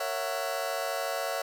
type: chord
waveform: sawtooth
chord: F# dominant seventh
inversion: first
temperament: just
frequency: 462.5 / 555 / 666 / 740 Hz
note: A#4 / C#5 / E5 / F#5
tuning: -14 / +2 / +18 / 0 cents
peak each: -36 / -30 / -30 / -32 dBFS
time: 0-1.42 s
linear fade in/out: 5 ms
effects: none